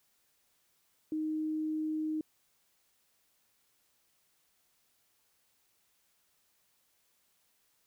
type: tone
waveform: sine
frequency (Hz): 311.1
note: D#4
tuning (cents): 0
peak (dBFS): -31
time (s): 1.12-2.21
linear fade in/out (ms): 2
effects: white hiss -73 dBFS RMS until 7.86 s